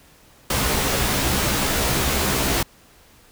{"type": "noise with comb filter", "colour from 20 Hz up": "pink", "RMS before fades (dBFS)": -21, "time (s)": [0.5, 2.63], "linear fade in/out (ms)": 5, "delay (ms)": 15, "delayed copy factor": 0.65, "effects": ["pink hiss -52 dBFS RMS until 3.31 s"]}